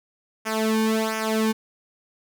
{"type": "tone with flanger", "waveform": "sawtooth", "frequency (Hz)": 220, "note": "A3", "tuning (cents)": 0, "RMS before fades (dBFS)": -23, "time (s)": [0.45, 1.53], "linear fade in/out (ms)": 20, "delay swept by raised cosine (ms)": [0.24, 1.54], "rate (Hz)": 1.4, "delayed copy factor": -0.85, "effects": []}